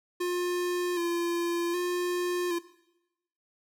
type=tone with vibrato; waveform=square; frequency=349.2 Hz; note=F4; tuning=in tune; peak=-28 dBFS; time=0.2-2.59 s; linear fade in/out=10 ms; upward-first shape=square; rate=0.65 Hz; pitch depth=30 cents each way; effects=noise-tail reverb RT60 0.9 s tail -18 dB re dry